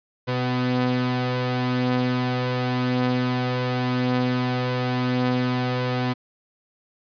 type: tone pair together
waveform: sawtooth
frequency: 125.8 / 250.7 Hz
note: B2 / B3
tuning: +32 / +26 cents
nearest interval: octave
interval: 1194 cents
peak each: -20 dBFS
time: 0.27-6.14 s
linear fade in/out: 20 ms
effects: resampled to 11025 Hz